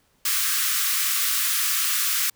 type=high-pass noise; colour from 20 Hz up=white; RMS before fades=-23 dBFS; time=0.25-2.3 s; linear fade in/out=5 ms; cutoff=1100 Hz; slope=96 dB/octave; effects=pink hiss -64 dBFS RMS until 2.35 s